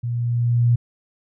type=tone with level ramp; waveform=sine; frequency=119.4 Hz; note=A#2; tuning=42 cents sharp; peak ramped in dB=-22 to -12 dBFS; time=0.03-0.76 s; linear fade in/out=10 ms; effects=none